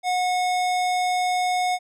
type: tone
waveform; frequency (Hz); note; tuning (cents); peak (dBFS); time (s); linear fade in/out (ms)
square; 728; F#5; -28; -21; 0.03-1.79; 50
effects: low-pass 9000 Hz 12 dB/octave